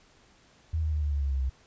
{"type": "tone with pitch steps", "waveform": "sine", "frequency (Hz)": [80.1, 77.77, 75.52, 73.32, 71.2, 69.13, 67.12, 65.17], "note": ["E2", "D#2", "D2", "D2", "C#2", "C#2", "C2", "C2"], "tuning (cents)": [-49, 0, 49, -2, 47, -4, 45, -6], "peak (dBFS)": -25, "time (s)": [0.73, 1.498], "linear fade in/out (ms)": 10, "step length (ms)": 96, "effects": ["pink hiss -60 dBFS RMS until 1.66 s", "resampled to 16000 Hz"]}